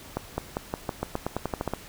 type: accelerating click train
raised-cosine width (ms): 1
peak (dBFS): -13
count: 14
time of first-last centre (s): 0.17-1.736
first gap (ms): 210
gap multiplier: 0.9
effects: pink hiss -46 dBFS RMS until 1.88 s